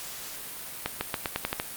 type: accelerating click train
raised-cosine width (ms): 0.3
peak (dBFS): -11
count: 8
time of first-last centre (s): 0.86-1.599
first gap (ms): 150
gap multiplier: 0.88
effects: white hiss -39 dBFS RMS until 1.76 s + Opus 48 kbps